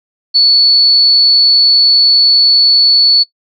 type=tone; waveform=sine; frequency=4435 Hz; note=C#8; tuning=in tune; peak=-4 dBFS; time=0.34-3.24 s; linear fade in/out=20 ms; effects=noise-tail reverb RT60 0.1 s tail -21 dB re dry